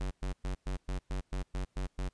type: tone bursts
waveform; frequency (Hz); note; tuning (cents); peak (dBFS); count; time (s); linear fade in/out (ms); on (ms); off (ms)
square; 46.88; F#1; +23; -33; 10; 0-2.09; 10; 110; 110
effects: pink hiss -75 dBFS RMS until 2.13 s + resampled to 22050 Hz